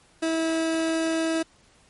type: tone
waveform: 30% pulse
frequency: 324.6 Hz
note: E4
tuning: 27 cents flat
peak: -20 dBFS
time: 0.22-1.43 s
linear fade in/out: 10 ms
effects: pink hiss -58 dBFS RMS until 1.89 s + MP3 48 kbps